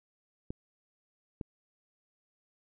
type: clicks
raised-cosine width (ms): 3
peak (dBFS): -24 / -24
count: 2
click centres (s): 0.505 / 1.412
effects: none